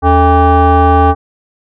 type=tone with frequency modulation; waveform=sine; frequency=440 Hz; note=A4; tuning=in tune; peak=-3 dBFS; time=0.02-1.15 s; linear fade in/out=50 ms; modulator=360 Hz; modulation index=1.8; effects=tanh soft clip ceiling -2 dBFS